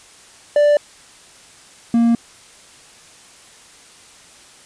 triangle tone pair in turn, 587.3 / 233.1 Hz, D5 / A#3, 0 / 0 cents, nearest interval octave + major third, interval 1600 cents, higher first, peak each -8 / -9 dBFS, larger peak first, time 0.56-0.77 / 1.94-2.15 s, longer neither, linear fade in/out 2 ms, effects white hiss -45 dBFS RMS until 4.65 s + resampled to 22050 Hz

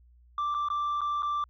sine tone with dropouts, 1174.7 Hz, D6, in tune, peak -24 dBFS, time 0.38-1.44 s, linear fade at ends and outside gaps 2 ms, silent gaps 0.543-0.547 / 0.686-0.701 / 1.008-1.015 / 1.223-1.23 s, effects tanh soft clip ceiling -26 dBFS + added 60 Hz sine -55 dBFS peak until 1.49 s

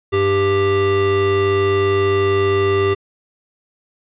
square tone pair together, 98.2 / 393.9 Hz, G2 / G4, +4 / +8 cents, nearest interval 2 octaves, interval 2404 cents, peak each -22 / -15 dBFS, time 0.12-2.95 s, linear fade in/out 20 ms, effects resampled to 8000 Hz

